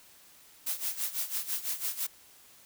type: noise with tremolo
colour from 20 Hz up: blue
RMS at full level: -31 dBFS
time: 0.66-2.07 s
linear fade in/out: 10 ms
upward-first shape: sine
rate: 6 Hz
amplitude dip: 80%
effects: white hiss -57 dBFS RMS until 2.65 s